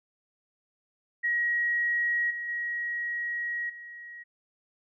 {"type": "tone with level steps", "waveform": "sine", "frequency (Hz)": 1900, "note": "A#6", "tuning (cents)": 33, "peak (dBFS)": [-24, -32, -29, -41], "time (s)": [1.23, 4.24], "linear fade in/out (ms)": 20, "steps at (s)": [2.3, 2.48, 3.69], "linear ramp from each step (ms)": 10, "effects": []}